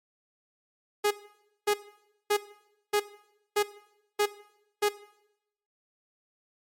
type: tone bursts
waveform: sawtooth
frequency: 414.8 Hz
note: G#4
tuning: 2 cents flat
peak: -18 dBFS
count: 7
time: 1.04-4.89 s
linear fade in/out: 10 ms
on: 70 ms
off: 560 ms
effects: noise-tail reverb RT60 0.8 s tail -17 dB re dry + MP3 64 kbps